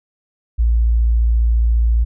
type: tone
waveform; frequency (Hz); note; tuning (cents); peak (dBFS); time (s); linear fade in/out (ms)
sine; 57.3; A#1; -29; -11; 0.58-2.05; 20
effects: none